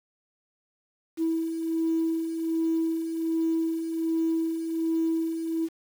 sine beating tone pair, 325.2 / 326.5 Hz, E4 / E4, -23 / -17 cents, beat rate 1.3 Hz, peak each -32 / -24 dBFS, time 1.17-5.69 s, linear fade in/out 50 ms, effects tanh soft clip ceiling -18 dBFS + 8-bit

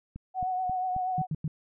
click train, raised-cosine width 5 ms, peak -27 dBFS, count 4, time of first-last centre 0.16-0.964 s, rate 3.73 Hz
sine tone with vibrato, 740 Hz, F#5, in tune, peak -27 dBFS, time 0.34-1.27 s, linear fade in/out 50 ms, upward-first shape triangle, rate 8.3 Hz, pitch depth 36 cents each way
sine tone bursts, 154.5 Hz, D#3, 12 cents flat, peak -27 dBFS, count 3, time 1.18-1.479 s, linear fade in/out 2 ms, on 37 ms, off 94 ms
effects none

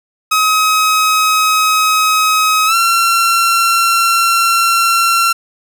sawtooth tone with pitch glide, 1270 to 1361.2 Hz, D#6 to F6, +35 to -45 cents, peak -6 dBFS, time 0.31-5.33 s, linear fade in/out 10 ms, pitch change +120 cents, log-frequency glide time 2.66-2.75 s, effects none

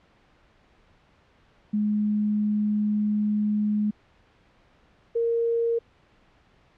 sine tone pair in turn, 209.9 / 464.2 Hz, G#3 / A#4, +19 / -7 cents, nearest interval octave + major second, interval 1374 cents, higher second, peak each -21 dBFS, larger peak neither, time 1.73-3.91 / 5.15-5.79 s, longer first, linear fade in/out 10 ms, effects pink hiss -60 dBFS RMS until 6.77 s + low-pass 3000 Hz 12 dB/octave

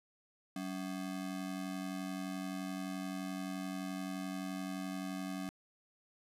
square ring-modulated tone, 234.9 Hz, A#3, 13 cents sharp, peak -36 dBFS, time 0.56-5.49 s, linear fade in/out 0 ms, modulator 45.8 Hz, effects resampled to 32000 Hz + 12-bit

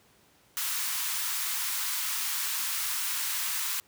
white high-pass noise, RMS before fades -31 dBFS, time 0.57-3.8 s, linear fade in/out 0 ms, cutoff 910 Hz, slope 48 dB/octave, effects pink hiss -62 dBFS RMS until 3.87 s + high-pass 80 Hz 12 dB/octave

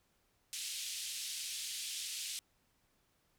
pink band-pass noise, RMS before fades -42 dBFS, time 0.53-2.39 s, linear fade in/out 0 ms, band 2900 to 11000 Hz, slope 24 dB/octave, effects pink hiss -75 dBFS RMS until 3.38 s

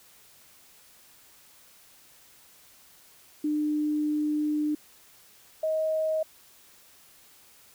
sine tone pair in turn, 300.6 / 630.5 Hz, D4 / D#5, +40 / +23 cents, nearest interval octave + minor second, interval 1283 cents, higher second, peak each -24 dBFS, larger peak neither, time 3.44-4.75 / 5.63-6.23 s, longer first, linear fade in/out 5 ms, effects white hiss -56 dBFS RMS until 7.74 s

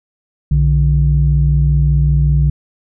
sine tone pair together, 61.74 / 146.95 Hz, B1 / D3, 0 / +1 cents, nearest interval octave + minor third, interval 1501 cents, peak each -11 dBFS, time 0.51-2.5 s, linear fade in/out 5 ms, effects tanh soft clip ceiling -2 dBFS

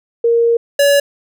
sine / square tone pair in turn, 466.2 / 567.9 Hz, A#4 / C#5, 0 / +42 cents, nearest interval minor third, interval 342 cents, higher second, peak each -9 dBFS, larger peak neither, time 0.24-0.57 / 0.79-1 s, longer first, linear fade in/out 5 ms, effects none

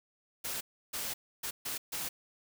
white noise bursts at uneven times, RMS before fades -37 dBFS, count 5, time 0.44-0.61 / 0.93-1.14 / 1.43-1.51 / 1.65-1.78 / 1.92-2.09 s, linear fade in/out 10 ms, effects none

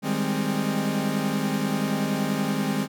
40% pulse chord, Ab major seventh, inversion second, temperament equal with one note detuned, 155.56 / 197.25 / 207.7 / 261.6 Hz, Eb3 / G3 / Ab3 / C4, 0 / +11 / 0 / 0 cents, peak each -30 / -28 / -27 / -28 dBFS, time 0.02-2.88 s, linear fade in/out 50 ms, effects none

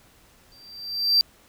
triangle tone with exponential growth, 4696 Hz, D8, 1 cent flat, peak -11 dBFS, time 0.52-1.21 s, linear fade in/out 0 ms, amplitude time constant 150 ms, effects tanh soft clip ceiling -9 dBFS + pink hiss -56 dBFS RMS until 1.48 s

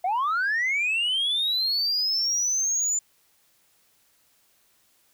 sine linear sweep, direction up, 691 to 7100 Hz, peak -20 dBFS, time 0.04-2.99 s, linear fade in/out 5 ms, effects tanh soft clip ceiling -20 dBFS + white hiss -64 dBFS RMS until 5.13 s

